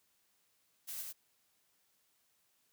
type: noise with echo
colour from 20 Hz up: blue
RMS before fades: -43 dBFS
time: 0.87-1.03 s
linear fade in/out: 20 ms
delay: 100 ms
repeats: 1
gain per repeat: -2 dB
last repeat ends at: 1.13 s
effects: white hiss -75 dBFS RMS until 2.72 s + high-pass 60 Hz 12 dB/octave